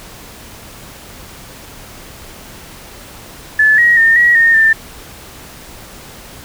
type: tone with pitch steps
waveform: sine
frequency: 1733 / 1896 / 1820 / 1912 / 1837 / 1787 Hz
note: A6 / A#6 / A#6 / A#6 / A#6 / A6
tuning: -27 / +29 / -42 / +43 / -26 / +26 cents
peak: -6 dBFS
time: 3.59-4.73 s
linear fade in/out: 5 ms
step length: 190 ms
effects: pink hiss -35 dBFS RMS until 6.44 s